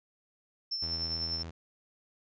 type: tone with tremolo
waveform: sine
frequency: 5350 Hz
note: E8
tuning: 25 cents sharp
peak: -30 dBFS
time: 0.71-1.43 s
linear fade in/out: 10 ms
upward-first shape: sine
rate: 10 Hz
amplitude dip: 45%
type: tone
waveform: sawtooth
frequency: 82.41 Hz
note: E2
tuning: in tune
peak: -36 dBFS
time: 0.82-1.51 s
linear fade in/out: 10 ms
effects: resampled to 16000 Hz